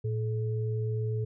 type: tone pair together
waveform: sine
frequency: 113.6 / 428.9 Hz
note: A#2 / A4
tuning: -44 / -44 cents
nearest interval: octave + major seventh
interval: 2300 cents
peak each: -28 / -36 dBFS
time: 0.04-1.25 s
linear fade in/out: 10 ms
effects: none